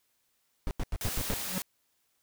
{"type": "noise bursts", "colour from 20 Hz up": "brown", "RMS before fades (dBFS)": -30, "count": 6, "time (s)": [0.67, 1.339], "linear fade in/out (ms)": 0, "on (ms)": 39, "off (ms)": 87}
{"type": "noise", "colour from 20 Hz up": "white", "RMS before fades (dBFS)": -36, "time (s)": [1.01, 1.62], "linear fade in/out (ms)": 0}
{"type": "tone with exponential growth", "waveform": "square", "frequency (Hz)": 185, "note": "F#3", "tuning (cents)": 0, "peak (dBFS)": -29, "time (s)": [1.43, 1.58], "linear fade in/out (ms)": 0, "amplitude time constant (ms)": 32}
{"effects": ["white hiss -74 dBFS RMS until 2.22 s"]}